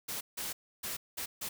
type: noise bursts at uneven times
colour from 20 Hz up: white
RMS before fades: -38 dBFS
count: 5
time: 0.08-0.21 / 0.37-0.53 / 0.83-0.97 / 1.17-1.26 / 1.41-1.49 s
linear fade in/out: 10 ms
effects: none

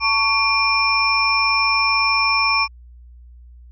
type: tone cluster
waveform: sine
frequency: 893 / 1119 / 2396 / 5350 Hz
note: A5 / C#6 / D7 / E8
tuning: +25 / +16 / +34 / +25 cents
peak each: -25 / -20 / -18 / -21 dBFS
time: 0-2.68 s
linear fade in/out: 50 ms
effects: added 60 Hz sine -40 dBFS peak until 3.71 s

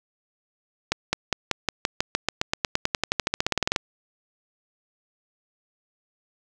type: accelerating click train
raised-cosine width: 0.2 ms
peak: -4 dBFS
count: 28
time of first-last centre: 0.92-3.762 s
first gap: 210 ms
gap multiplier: 0.94
effects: none

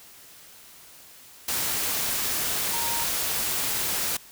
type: tone in noise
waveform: sine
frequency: 932.3 Hz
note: A#5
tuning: in tune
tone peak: -32 dBFS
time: 2.73-3.04 s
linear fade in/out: 5 ms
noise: white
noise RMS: -27 dBFS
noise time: 1.48-4.17 s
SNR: -8 dB
effects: white hiss -49 dBFS RMS until 4.31 s

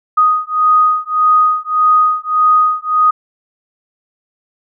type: beating tone pair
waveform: sine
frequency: 1244.5 / 1246.2 Hz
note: D#6 / D#6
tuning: 0 / +2 cents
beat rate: 1.7 Hz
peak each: -12 dBFS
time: 0.17-3.11 s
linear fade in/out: 10 ms
effects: none

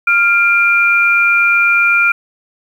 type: tone pair together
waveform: sine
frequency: 1396.9 / 2385 Hz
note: F6 / D7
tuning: 0 / +26 cents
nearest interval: major sixth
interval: 926 cents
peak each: -11 dBFS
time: 0.07-2.12 s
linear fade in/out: 5 ms
effects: 7-bit

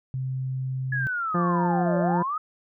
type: tone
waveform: sine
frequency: 130.81 Hz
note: C3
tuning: in tune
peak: -26 dBFS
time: 0.14-1.07 s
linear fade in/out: 0 ms
type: linear two-way sweep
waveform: sine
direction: down then up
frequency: 1702 to 552 to 1288 Hz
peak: -25 dBFS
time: 0.92-2.38 s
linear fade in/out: 5 ms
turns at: 1.98 s
type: harmonic tone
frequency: 174.61 Hz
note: F3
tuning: in tune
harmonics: 1 / 2 / 3 / 4 / 5 / 6 / 7 / 8 / 9 / 10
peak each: -23 / -29 / -33 / -35 / -37 / -39 / -40 / -41 / -42 / -43 dBFS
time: 1.34-2.23 s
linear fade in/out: 10 ms
effects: none

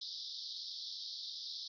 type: band-pass noise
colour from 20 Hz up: white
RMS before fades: -45 dBFS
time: 0.01-1.68 s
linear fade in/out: 5 ms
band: 3500 to 5300 Hz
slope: 96 dB/octave
effects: none

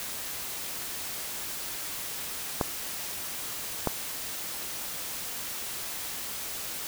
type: clicks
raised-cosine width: 1 ms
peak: -10 dBFS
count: 2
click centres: 2.612 / 3.873 s
effects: white hiss -36 dBFS RMS until 6.87 s

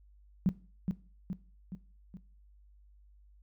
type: tone with echo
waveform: sine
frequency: 185 Hz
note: F#3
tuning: in tune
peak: -22 dBFS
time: 0.46-0.49 s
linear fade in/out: 0 ms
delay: 420 ms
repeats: 4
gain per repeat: -5 dB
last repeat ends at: 2.17 s
effects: noise-tail reverb RT60 0.4 s tail -18 dB re dry + added 50 Hz sine -57 dBFS peak until 3.42 s

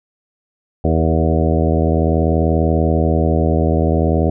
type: harmonic tone with a mistuned harmonic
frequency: 80.5 Hz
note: E2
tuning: 41 cents flat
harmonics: 1 / 2 / 3 / 4 / 5 / 6 / 7 / 8 / 9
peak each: -16 / -19 / -21 / -22 / -23 / -24 / -24 / -25 / -26 dBFS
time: 0.84-4.3 s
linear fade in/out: 5 ms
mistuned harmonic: 6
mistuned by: -33 cents
effects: none

